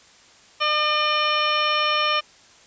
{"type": "harmonic tone", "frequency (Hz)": 603, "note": "D5", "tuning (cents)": 46, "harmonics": [1, 2, 3, 4, 5, 6, 7, 9], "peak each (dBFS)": [-28, -22, -31, -26, -25, -33, -36, -32], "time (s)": [0.6, 2.21], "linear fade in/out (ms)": 20, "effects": ["white hiss -51 dBFS RMS until 2.66 s", "resampled to 16000 Hz"]}